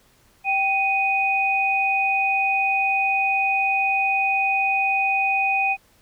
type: tone pair together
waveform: sine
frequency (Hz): 779 / 2489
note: G5 / D#7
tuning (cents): -11 / 0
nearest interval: octave + minor sixth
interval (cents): 2011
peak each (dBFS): -22 / -20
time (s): 0.44-5.77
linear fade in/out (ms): 50
effects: pink hiss -58 dBFS RMS until 6.01 s